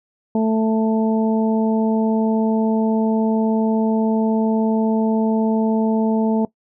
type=harmonic tone; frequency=220.9 Hz; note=A3; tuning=7 cents sharp; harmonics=1 / 2 / 3 / 4; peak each=-16 / -22 / -26 / -28 dBFS; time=0.35-6.45 s; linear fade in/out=2 ms; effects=noise-tail reverb RT60 0.1 s tail -20 dB re dry